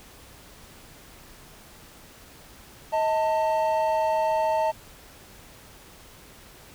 triangle tone pair together, 633.1 / 893 Hz, D#5 / A5, +30 / +25 cents, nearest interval tritone, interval 595 cents, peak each -22 dBFS, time 2.92-4.72 s, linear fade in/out 20 ms, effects pink hiss -49 dBFS RMS until 6.74 s

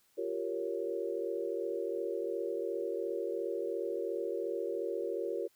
sine chord, G half-diminished seventh, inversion third, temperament equal, 349.2 / 392 / 466.2 / 554.4 Hz, F4 / G4 / Bb4 / Db5, 0 / 0 / 0 / 0 cents, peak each -39 / -38 / -37 / -40 dBFS, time 0.17-5.48 s, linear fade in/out 20 ms, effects white hiss -70 dBFS RMS until 5.55 s

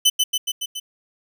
sawtooth tone with echo, 3023 Hz, F#7, 36 cents sharp, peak -9 dBFS, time 0.05-0.1 s, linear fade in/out 10 ms, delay 140 ms, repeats 5, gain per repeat -3 dB, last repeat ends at 0.8 s, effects none

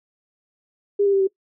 sine tone with pitch steps, 405.2 / 398 / 390.9 / 384 Hz, G#4 / G4 / G4 / G4, -43 / +26 / -5 / -36 cents, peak -15 dBFS, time 0.99-1.274 s, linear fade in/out 10 ms, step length 71 ms, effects noise-tail reverb RT60 0.1 s tail -21 dB re dry

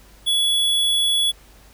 square tone, 3388 Hz, G#7, 34 cents sharp, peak -17 dBFS, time 0.26-1.32 s, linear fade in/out 20 ms, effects added 50 Hz sine -48 dBFS peak until 1.73 s + pink hiss -51 dBFS RMS until 1.73 s

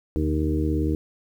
harmonic tone with a mistuned harmonic, 77.4 Hz, D#2, 9 cents flat, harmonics 1 / 2 / 3 / 4 / 5 / 6, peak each -24 / -30 / -33 / -25 / -32 / -33 dBFS, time 0.16-0.95 s, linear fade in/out 0 ms, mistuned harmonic 2, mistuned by -46 cents, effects 9-bit

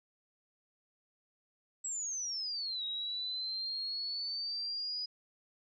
sine exponential two-way sweep, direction down then up, 7800 to 3800 to 4960 Hz, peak -35 dBFS, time 1.84-5.06 s, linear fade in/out 10 ms, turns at 2.84 s, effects none

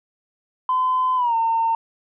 sine tone with pitch glide, 1021 to 909.6 Hz, C6 to A#5, -43 to -43 cents, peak -16 dBFS, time 0.69-1.75 s, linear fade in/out 2 ms, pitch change -200 cents, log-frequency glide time 1.16-1.35 s, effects tanh soft clip ceiling -12 dBFS

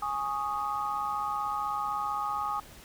sine chord, Ab suspended fourth, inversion none, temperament equal, 830.6 / 1108.7 / 1244.5 Hz, Ab5 / Db6 / Eb6, 0 / 0 / 0 cents, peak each -33 / -36 / -32 dBFS, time 0.02-2.6 s, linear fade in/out 5 ms, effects pink hiss -51 dBFS RMS until 2.84 s

